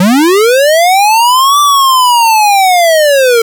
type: linear two-way sweep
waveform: square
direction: up then down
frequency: 171.6 to 1174.7 to 447.8 Hz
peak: -5 dBFS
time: 0-3.42 s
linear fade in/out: 5 ms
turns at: 1.6 s
effects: none